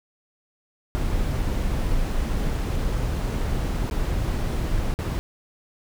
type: noise with dropouts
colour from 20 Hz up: brown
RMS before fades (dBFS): -24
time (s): 0.95-5.19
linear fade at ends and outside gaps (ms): 0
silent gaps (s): 3.899-3.911 / 4.94-4.989
effects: none